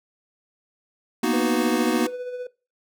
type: chord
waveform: square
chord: B major seventh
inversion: third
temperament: equal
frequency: 233.1 / 246.9 / 311.1 / 370 Hz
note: A#3 / B3 / D#4 / F#4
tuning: 0 / 0 / 0 / 0 cents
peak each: -26 dBFS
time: 1.23-2.07 s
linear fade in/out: 5 ms
type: tone with tremolo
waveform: triangle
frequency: 496.5 Hz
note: B4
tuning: 9 cents sharp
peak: -25 dBFS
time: 1.33-2.47 s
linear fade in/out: 5 ms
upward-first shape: sine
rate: 15 Hz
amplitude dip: 40%
effects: noise-tail reverb RT60 0.3 s tail -20 dB re dry